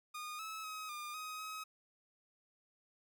sawtooth tone with pitch steps, 1225 / 1297 / 1269 / 1206 / 1258 / 1272 Hz, D#6 / E6 / D#6 / D6 / D#6 / D#6, -27 / -28 / +34 / +46 / +19 / +38 cents, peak -39 dBFS, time 0.14-1.64 s, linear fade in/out 10 ms, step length 250 ms, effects none

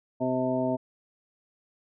harmonic tone, 128.5 Hz, C3, 31 cents flat, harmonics 1 / 2 / 3 / 4 / 5 / 7, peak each -36 / -28 / -34 / -37 / -28 / -36 dBFS, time 0.2-0.77 s, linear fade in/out 20 ms, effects none

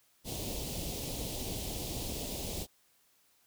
pink band-stop noise, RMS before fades -38 dBFS, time 0.24-2.67 s, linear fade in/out 50 ms, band 730 to 2900 Hz, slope 24 dB/octave, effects white hiss -69 dBFS RMS until 3.46 s

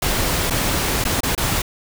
pink noise with dropouts, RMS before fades -20 dBFS, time 0.02-1.62 s, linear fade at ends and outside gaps 5 ms, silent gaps 0.5-0.506 / 1.041-1.05 / 1.206-1.232 / 1.351-1.377 s, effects none

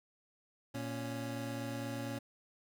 25% pulse tone pair together, 116.88 / 278 Hz, A#2 / C#4, +5 / +5 cents, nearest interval octave + minor third, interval 1500 cents, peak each -37 / -37 dBFS, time 0.74-2.19 s, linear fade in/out 10 ms, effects none

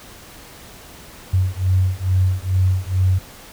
sine beating tone pair, 92 / 94.3 Hz, F#2 / F#2, -9 / +33 cents, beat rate 2.3 Hz, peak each -18 dBFS, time 1.33-3.19 s, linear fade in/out 10 ms, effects pink hiss -41 dBFS RMS until 3.52 s

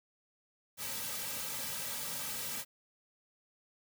white noise with comb filter, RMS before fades -39 dBFS, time 0.77-2.65 s, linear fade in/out 50 ms, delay 2.8 ms, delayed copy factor -0.95, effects none

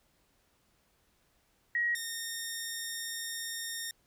sine / 10% pulse tone pair in turn, 1898 / 1837.6 Hz, A#6 / A#6, +31 / -25 cents, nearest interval minor second, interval 56 cents, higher first, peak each -27 dBFS, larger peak neither, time 1.75-1.95 / 1.95-3.91 s, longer second, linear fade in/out 2 ms, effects pink hiss -71 dBFS RMS until 4.06 s

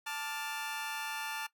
20% pulse chord, D minor, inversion second, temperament just, 881 / 1174.7 / 1409.6 Hz, A5 / D6 / F6, +2 / 0 / +16 cents, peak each -34 / -40 / -37 dBFS, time 0.06-1.47 s, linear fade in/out 10 ms, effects noise-tail reverb RT60 0.1 s tail -18 dB re dry

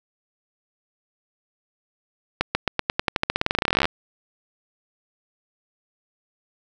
accelerating click train, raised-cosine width 0.3 ms, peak -3 dBFS, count 29, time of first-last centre 2.41-3.855 s, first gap 140 ms, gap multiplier 0.91, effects none

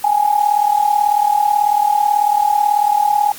sine tone with amplitude modulation, 830.6 Hz, G#5, in tune, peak -8 dBFS, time 0.04-3.32 s, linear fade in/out 5 ms, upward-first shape sine, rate 38.2 Hz, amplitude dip 75%, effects white hiss -34 dBFS RMS until 3.38 s + Opus 32 kbps

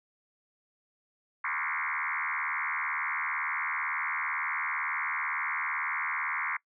sine tone with frequency modulation, 1617 Hz, G#6, 47 cents flat, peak -29 dBFS, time 1.44-6.57 s, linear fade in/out 5 ms, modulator 77.9 Hz, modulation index 7.8, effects noise-tail reverb RT60 0.1 s tail -23 dB re dry

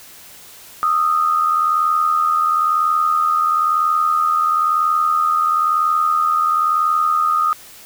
sine tone pair together, 1237.5 / 1318.5 Hz, D#6 / E6, -10 / 0 cents, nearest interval minor second, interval 110 cents, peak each -14 / -22 dBFS, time 0.83-7.53 s, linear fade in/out 0 ms, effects white hiss -41 dBFS RMS until 7.85 s

